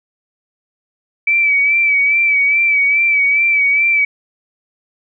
sine tone with vibrato, 2300 Hz, D7, 37 cents flat, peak -10 dBFS, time 1.27-4.05 s, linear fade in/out 5 ms, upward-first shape sine, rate 2.4 Hz, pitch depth 44 cents each way, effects none

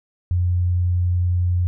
sine tone, 88.9 Hz, F2, 31 cents sharp, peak -16 dBFS, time 0.31-1.67 s, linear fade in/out 0 ms, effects none

